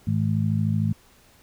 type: harmonic tone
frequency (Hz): 53.3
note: G#1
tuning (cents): +46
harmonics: 2 / 3 / 4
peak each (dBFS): -23 / -25 / -26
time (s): 0.07-0.93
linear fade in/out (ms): 5
effects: pink hiss -56 dBFS RMS until 1.42 s